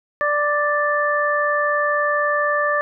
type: harmonic tone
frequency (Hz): 588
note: D5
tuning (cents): +2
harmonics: 1 / 2 / 3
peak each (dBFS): -21 / -21 / -21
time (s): 0.21-2.81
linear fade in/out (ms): 0
effects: none